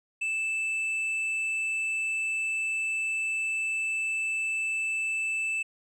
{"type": "tone with hard clipping", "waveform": "sine", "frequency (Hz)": 2637, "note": "E7", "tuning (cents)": 0, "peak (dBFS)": -28, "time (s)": [0.21, 5.63], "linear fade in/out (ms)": 10, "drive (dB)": 4, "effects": []}